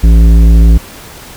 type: tone with tanh clipping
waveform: sine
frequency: 55.8 Hz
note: A1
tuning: 25 cents sharp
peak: -3 dBFS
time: 0.03-0.78 s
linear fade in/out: 10 ms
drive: 12 dB
effects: pink hiss -31 dBFS RMS until 1.36 s